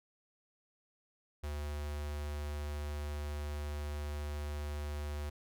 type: tone with notch filter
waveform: square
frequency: 73.8 Hz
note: D2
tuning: 9 cents sharp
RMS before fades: -39 dBFS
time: 1.43-5.3 s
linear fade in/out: 10 ms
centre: 190 Hz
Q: 1.5
effects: none